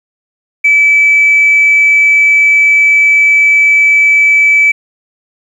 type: tone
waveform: sine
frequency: 2304 Hz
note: D7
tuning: 34 cents flat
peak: -3 dBFS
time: 0.64-4.72 s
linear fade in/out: 10 ms
effects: tanh soft clip ceiling 0 dBFS + 7-bit